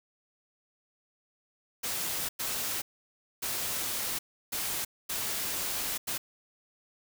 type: noise bursts at uneven times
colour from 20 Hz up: white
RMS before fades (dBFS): -33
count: 6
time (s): 1.83-2.29 / 2.39-2.82 / 3.42-4.19 / 4.52-4.85 / 5.09-5.98 / 6.07-6.18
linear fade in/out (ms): 10
effects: none